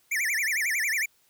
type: tone with vibrato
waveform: square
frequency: 2033 Hz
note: B6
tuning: 50 cents sharp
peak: -25 dBFS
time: 0.11-1.06 s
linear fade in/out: 10 ms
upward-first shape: sine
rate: 11 Hz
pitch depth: 280 cents each way
effects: white hiss -65 dBFS RMS until 1.29 s